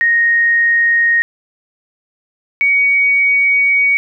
sine tone pair in turn, 1864.7 / 2248 Hz, A#6 / C#7, 0 / +24 cents, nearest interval minor third, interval 324 cents, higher second, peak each -9 dBFS, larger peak neither, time 0.01-1.22 / 2.61-3.97 s, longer second, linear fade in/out 0 ms, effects none

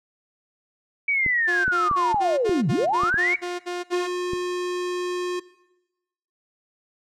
sine linear two-way sweep, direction down then up, 2300 to 116.54 to 2300 Hz, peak -19 dBFS, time 1.08-3.36 s, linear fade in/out 5 ms, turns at 2.7 s
clicks, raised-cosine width 3 ms, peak -19 dBFS, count 8, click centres 1.263 / 1.68 / 1.913 / 2.144 / 2.494 / 3.035 / 3.142 / 4.334 s
sawtooth tone bursts, 354.6 Hz, F4, 26 cents sharp, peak -23 dBFS, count 11, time 1.47-4.08 s, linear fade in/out 20 ms, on 180 ms, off 63 ms
square tone, 358.3 Hz, F4, 44 cents sharp, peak -25 dBFS, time 3.92-5.4 s, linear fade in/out 10 ms
effects noise-tail reverb RT60 1.0 s tail -20 dB re dry + low-pass 7000 Hz 12 dB/octave

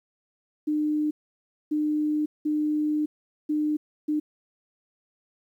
sine tone bursts at uneven times, 302.2 Hz, D4, 50 cents sharp, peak -22 dBFS, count 5, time 0.67-1.11 / 1.71-2.26 / 2.45-3.06 / 3.49-3.77 / 4.08-4.2 s, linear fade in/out 10 ms, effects 10-bit

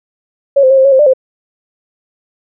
sine tone with pitch steps, 556 / 520 / 538 / 528 / 552 / 526 / 594 / 523 Hz, C#5 / C5 / C5 / C5 / C#5 / C5 / D5 / C5, +5 / -11 / +48 / +16 / -7 / +9 / +20 / -1 cents, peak -4 dBFS, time 0.56-1.136 s, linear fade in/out 10 ms, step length 72 ms, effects none

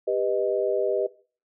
sine chord, G augmented, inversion none, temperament equal with one note detuned, 395.9 / 493.9 / 622.3 Hz, G4 / B4 / D#5, +17 / 0 / 0 cents, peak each -26 dBFS, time 0.07-1.07 s, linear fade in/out 10 ms, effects noise-tail reverb RT60 0.4 s tail -20 dB re dry

